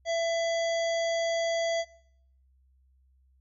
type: harmonic tone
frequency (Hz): 668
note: E5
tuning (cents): +23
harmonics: 1 / 3 / 5 / 7 / 9 / 10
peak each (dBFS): -26 / -36 / -40 / -43 / -45 / -46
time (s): 0.05-1.85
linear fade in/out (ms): 50
effects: noise-tail reverb RT60 0.7 s tail -22 dB re dry + added 65 Hz sine -61 dBFS peak until 3.4 s